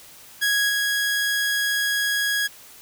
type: tone with level steps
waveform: sawtooth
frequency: 1657 Hz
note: G#6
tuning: 4 cents flat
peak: -15 / -17 dBFS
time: 0.41-2.48 s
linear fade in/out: 20 ms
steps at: 0.69 s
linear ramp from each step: 5 ms
effects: white hiss -46 dBFS RMS until 2.81 s